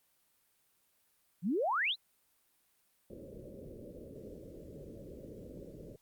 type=exponential sweep; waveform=sine; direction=up; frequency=155.3 to 4293 Hz; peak=-29 dBFS; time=1.42-1.96 s; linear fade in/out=50 ms
type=low-pass noise; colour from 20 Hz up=white; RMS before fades=-49 dBFS; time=3.1-5.96 s; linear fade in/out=2 ms; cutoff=580 Hz; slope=96 dB/octave
effects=white hiss -73 dBFS RMS until 6.01 s + Opus 32 kbps